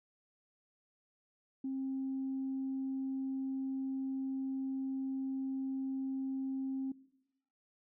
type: tone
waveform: sine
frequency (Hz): 266.7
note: C4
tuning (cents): +33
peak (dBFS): -34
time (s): 1.64-6.92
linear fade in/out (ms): 5
effects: noise-tail reverb RT60 0.9 s tail -20 dB re dry + tanh soft clip ceiling -30 dBFS